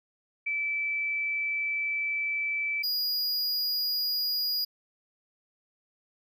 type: tone pair in turn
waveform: sine / square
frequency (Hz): 2316 / 4885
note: D7 / D#8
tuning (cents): -25 / -33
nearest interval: octave + minor second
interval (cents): 1292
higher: second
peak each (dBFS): -27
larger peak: neither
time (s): 0.46-2.83 / 2.83-4.65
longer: first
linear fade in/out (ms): 10
effects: none